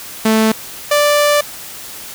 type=tone pair in turn; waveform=sawtooth; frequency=220 / 587.3 Hz; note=A3 / D5; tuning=0 / 0 cents; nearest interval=octave + perfect fourth; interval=1700 cents; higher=second; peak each=-6 dBFS; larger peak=neither; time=0.25-0.52 / 0.91-1.41 s; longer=second; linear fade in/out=5 ms; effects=white hiss -31 dBFS RMS until 2.14 s